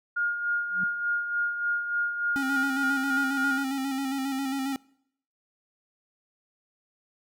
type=tone with tremolo; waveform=sine; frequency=1421 Hz; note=F6; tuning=30 cents sharp; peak=-23 dBFS; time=0.16-3.64 s; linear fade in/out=10 ms; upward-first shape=sine; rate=3.4 Hz; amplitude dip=55%
type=tone with exponential growth; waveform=sine; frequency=185 Hz; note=F#3; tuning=in tune; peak=-32 dBFS; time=0.68-0.84 s; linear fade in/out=5 ms; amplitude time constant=33 ms
type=tone with vibrato; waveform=square; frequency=270 Hz; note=C#4; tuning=45 cents flat; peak=-28 dBFS; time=2.36-4.76 s; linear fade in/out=0 ms; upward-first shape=square; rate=7.4 Hz; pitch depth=35 cents each way
effects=noise-tail reverb RT60 0.7 s tail -24 dB re dry